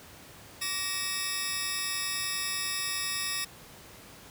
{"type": "tone cluster", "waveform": "15% pulse", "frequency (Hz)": [1152, 1873, 2620, 5150], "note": ["D6", "A#6", "E7", "E8"], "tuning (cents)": [-34, 8, -11, -41], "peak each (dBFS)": [-33, -29, -30, -29], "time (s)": [0.61, 3.45], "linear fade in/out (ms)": 10, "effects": ["pink hiss -50 dBFS RMS until 4.3 s", "high-pass 60 Hz 12 dB/octave"]}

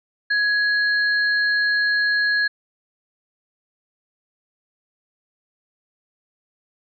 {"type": "tone pair together", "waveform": "sine", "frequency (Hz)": [1670, 4208], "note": ["G#6", "C8"], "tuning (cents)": [9, 9], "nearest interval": "octave + major third", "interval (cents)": 1600, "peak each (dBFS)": [-17, -27], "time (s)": [0.3, 2.48], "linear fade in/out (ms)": 10, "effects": []}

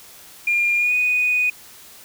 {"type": "tone with pitch glide", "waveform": "sine", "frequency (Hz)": [2406, 2481], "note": ["D7", "D#7"], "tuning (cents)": [41, -6], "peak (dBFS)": -15, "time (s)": [0.47, 1.5], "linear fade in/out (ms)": 5, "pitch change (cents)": 53, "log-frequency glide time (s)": [0.77, 0.94], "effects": ["tanh soft clip ceiling -11 dBFS", "white hiss -44 dBFS RMS until 2.04 s"]}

